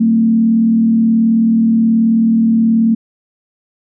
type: tone with frequency modulation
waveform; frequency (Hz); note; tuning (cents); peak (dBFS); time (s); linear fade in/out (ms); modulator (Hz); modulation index
sine; 225.3; A3; +41; -8; 0-2.95; 10; 38.7; 0.4
effects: none